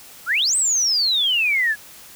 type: exponential two-way sweep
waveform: sine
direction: up then down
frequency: 1255 to 8372 to 1651 Hz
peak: -16 dBFS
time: 0.26-1.76 s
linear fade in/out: 50 ms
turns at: 0.56 s
effects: white hiss -43 dBFS RMS until 2.15 s